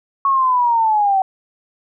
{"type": "linear sweep", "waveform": "sine", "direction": "down", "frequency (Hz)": [1108.7, 754], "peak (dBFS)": -12, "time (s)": [0.25, 1.22], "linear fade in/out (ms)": 2, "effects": []}